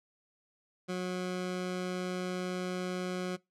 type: tone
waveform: 20% pulse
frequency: 182.1 Hz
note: F#3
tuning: 27 cents flat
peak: -28 dBFS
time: 0.88-3.37 s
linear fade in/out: 20 ms
effects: noise-tail reverb RT60 0.2 s tail -23 dB re dry + low-pass 8000 Hz 12 dB/octave